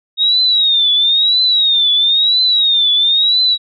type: tone with vibrato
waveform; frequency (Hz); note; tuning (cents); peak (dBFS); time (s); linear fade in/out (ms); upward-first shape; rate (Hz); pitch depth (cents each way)
sine; 3729; A#7; 0; -9; 0.17-3.58; 50; triangle; 1; 150
effects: none